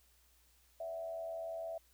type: tone with frequency modulation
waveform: sine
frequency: 659.3 Hz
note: E5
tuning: in tune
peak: -39 dBFS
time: 0.8-1.78 s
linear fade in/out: 5 ms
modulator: 88.9 Hz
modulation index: 0.49
effects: added 60 Hz sine -70 dBFS peak until 1.93 s + white hiss -70 dBFS RMS until 1.93 s